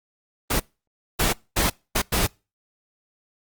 pink noise bursts at uneven times, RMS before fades -21 dBFS, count 5, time 0.5-0.6 / 1.19-1.33 / 1.56-1.7 / 1.95-2.02 / 2.12-2.27 s, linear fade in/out 10 ms, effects noise-tail reverb RT60 0.3 s tail -26 dB re dry + Opus 24 kbps

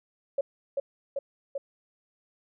sine tone with echo, 554.4 Hz, C#5, in tune, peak -23 dBFS, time 0.38-0.41 s, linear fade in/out 5 ms, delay 390 ms, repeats 3, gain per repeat -2 dB, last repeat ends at 1.58 s, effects none

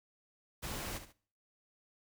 pink noise with echo, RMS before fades -41 dBFS, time 0.62-0.99 s, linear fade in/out 20 ms, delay 70 ms, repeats 2, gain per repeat -10 dB, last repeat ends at 1.13 s, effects noise-tail reverb RT60 0.5 s tail -22 dB re dry

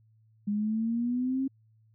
sine exponential sweep, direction up, 203.1 to 271 Hz, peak -26 dBFS, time 0.47-1.48 s, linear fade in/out 10 ms, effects added 110 Hz sine -60 dBFS peak until 1.94 s

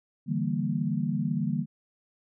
sine chord, E half-diminished seventh, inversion third, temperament equal with one note detuned, 146.83 / 164.81 / 197.02 / 233.1 Hz, D3 / E3 / G3 / Bb3, 0 / 0 / +9 / 0 cents, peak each -31 dBFS, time 0.26-1.66 s, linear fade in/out 50 ms, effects none

